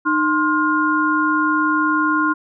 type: tone cluster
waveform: sine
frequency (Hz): 306.7 / 1055 / 1419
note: D#4 / C6 / F6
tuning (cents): -25 / +14 / +27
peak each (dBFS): -19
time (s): 0.05-2.34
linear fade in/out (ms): 20
effects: none